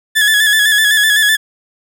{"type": "tone with vibrato", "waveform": "30% pulse", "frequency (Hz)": 1715, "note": "A6", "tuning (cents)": -45, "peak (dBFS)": -6, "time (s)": [0.15, 1.37], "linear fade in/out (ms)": 20, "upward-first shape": "square", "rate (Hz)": 7.9, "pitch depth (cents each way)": 41, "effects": []}